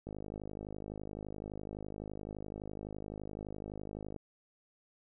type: click train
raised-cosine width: 2 ms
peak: -29 dBFS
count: 213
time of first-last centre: 0.07-4.163 s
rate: 51.8 Hz
effects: none